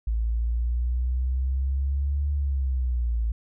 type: exponential two-way sweep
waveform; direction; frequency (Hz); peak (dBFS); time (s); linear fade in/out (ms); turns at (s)
sine; up then down; 55 to 72.5 to 55; -22; 0.07-3.32; 5; 2.32
effects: none